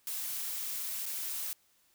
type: noise with dropouts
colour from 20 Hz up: blue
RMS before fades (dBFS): -37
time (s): 0.07-1.53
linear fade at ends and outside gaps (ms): 0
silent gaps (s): 1.056-1.063
effects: white hiss -69 dBFS RMS until 1.94 s